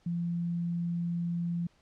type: tone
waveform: sine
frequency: 171.5 Hz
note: F3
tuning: 31 cents flat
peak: -29 dBFS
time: 0.06-1.67 s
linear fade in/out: 5 ms
effects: pink hiss -67 dBFS RMS until 1.81 s + low-pass 6000 Hz 12 dB/octave